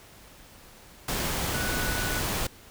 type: tone in noise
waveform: sine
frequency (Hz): 1480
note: F#6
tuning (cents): 0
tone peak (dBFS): -33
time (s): 1.54-2.2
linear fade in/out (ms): 5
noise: pink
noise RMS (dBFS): -29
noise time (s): 1.08-2.47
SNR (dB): -7
effects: pink hiss -51 dBFS RMS until 2.7 s